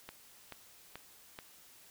click train, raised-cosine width 0.3 ms, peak -28 dBFS, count 4, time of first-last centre 0.09-1.389 s, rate 2.31 Hz, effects white hiss -59 dBFS RMS until 1.9 s

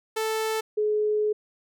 sawtooth / sine tone pair in turn, 440 / 423.9 Hz, A4 / G#4, 0 / +35 cents, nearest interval minor second, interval 65 cents, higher first, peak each -21 dBFS, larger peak neither, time 0.16-0.61 / 0.77-1.33 s, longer second, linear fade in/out 10 ms, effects none

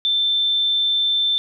sine tone, 3550 Hz, A7, 15 cents sharp, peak -16 dBFS, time 0.05-1.38 s, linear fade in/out 0 ms, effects none

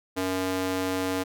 square tone with high-pass filter, 93.4 Hz, F#2, 17 cents sharp, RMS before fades -28 dBFS, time 0.16-1.24 s, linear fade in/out 20 ms, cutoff 310 Hz, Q 1.2, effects none

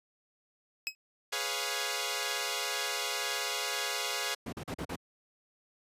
25% pulse tone with exponential decay, 2554 Hz, D#7, 45 cents sharp, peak -23 dBFS, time 0.87-0.95 s, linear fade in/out 0 ms, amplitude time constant 17 ms
5% pulse chord, C# dominant seventh, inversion second, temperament equal, 415.3 / 493.9 / 554.4 / 698.5 Hz, G#4 / B4 / C#5 / E#5, 0 / 0 / 0 / 0 cents, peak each -26 dBFS, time 1.32-4.35 s, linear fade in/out 10 ms
brown noise bursts, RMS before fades -30 dBFS, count 5, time 4.46-4.958 s, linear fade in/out 5 ms, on 66 ms, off 42 ms
effects high-pass 150 Hz 12 dB/octave + resampled to 32000 Hz

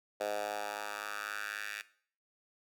10% pulse tone with high-pass filter sweep, 103.83 Hz, G#2, in tune, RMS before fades -39 dBFS, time 0.2-1.82 s, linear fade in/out 10 ms, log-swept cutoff 580 to 2000 Hz, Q 3, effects noise-tail reverb RT60 0.5 s tail -17 dB re dry

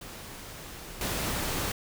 pink noise with level steps, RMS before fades -43 / -31 dBFS, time 0.01-1.72 s, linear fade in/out 5 ms, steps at 1.01 s, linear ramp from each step 2 ms, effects none

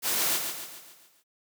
white noise with echo, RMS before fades -27 dBFS, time 0.02-0.4 s, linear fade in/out 50 ms, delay 140 ms, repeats 6, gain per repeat -6 dB, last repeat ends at 1.24 s, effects high-pass 200 Hz 12 dB/octave

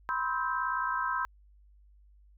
sine chord, C major seventh, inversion third, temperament equal with one note detuned, 987.8 / 1046.5 / 1293.6 / 1568 Hz, B5 / C6 / E6 / G6, 0 / 0 / -33 / 0 cents, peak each -34 dBFS, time 0.09-1.25 s, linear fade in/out 0 ms, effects added 50 Hz sine -56 dBFS peak until 2.37 s

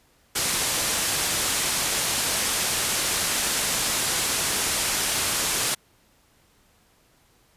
white low-pass noise, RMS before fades -25 dBFS, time 0.35-5.75 s, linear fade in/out 10 ms, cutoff 11000 Hz, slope 24 dB/octave, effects pink hiss -61 dBFS RMS until 7.56 s + resampled to 32000 Hz

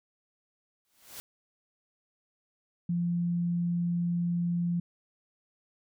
white noise with exponential growth, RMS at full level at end -40 dBFS, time 0.85-1.2 s, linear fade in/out 0 ms, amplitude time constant 76 ms
sine tone, 173 Hz, F3, 16 cents flat, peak -26 dBFS, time 2.89-4.8 s, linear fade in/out 5 ms
effects none

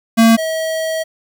square tone pair in turn, 226.9 / 641.8 Hz, A#3 / E5, -47 / -46 cents, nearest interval octave + tritone, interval 1801 cents, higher second, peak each -7 / -18 dBFS, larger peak first, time 0.17-0.37 / 0.37-1.04 s, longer second, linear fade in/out 20 ms, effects 8-bit

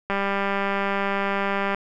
click train, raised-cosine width 0.5 ms, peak -10 dBFS, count 327, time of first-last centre 0.1-1.746 s, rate 198 Hz, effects none

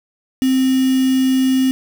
sine tone with quantisation, 261.6 Hz, C4, in tune, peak -12 dBFS, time 0.42-1.71 s, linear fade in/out 0 ms, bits 4, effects none

